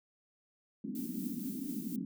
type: band-pass noise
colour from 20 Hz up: white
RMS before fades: -39 dBFS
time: 0.84-2.05 s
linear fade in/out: 2 ms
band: 190 to 280 Hz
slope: 48 dB/octave
type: noise with tremolo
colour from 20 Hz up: violet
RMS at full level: -47 dBFS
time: 0.95-1.96 s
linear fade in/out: 2 ms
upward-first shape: sine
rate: 4.2 Hz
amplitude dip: 30%
effects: none